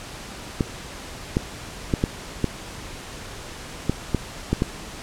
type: clicks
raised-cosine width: 3 ms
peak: -6 dBFS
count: 9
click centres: 0.608 / 1.369 / 1.938 / 2.039 / 2.443 / 3.896 / 4.147 / 4.53 / 4.621 s
effects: pink hiss -37 dBFS RMS until 5.02 s + low-pass 9000 Hz 12 dB/octave